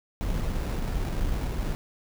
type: noise with sample-and-hold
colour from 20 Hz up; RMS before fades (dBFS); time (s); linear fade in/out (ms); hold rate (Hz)
brown; -28; 0.21-1.75; 0; 3150
effects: none